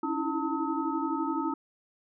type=tone cluster; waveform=sine; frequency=279.3 / 319.3 / 331.1 / 898 / 1278 Hz; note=C#4 / D#4 / E4 / A5 / D#6; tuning=+13 / +45 / +8 / +35 / +46 cents; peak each=-33 / -33 / -35 / -34 / -35 dBFS; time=0.03-1.54 s; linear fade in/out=5 ms; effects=none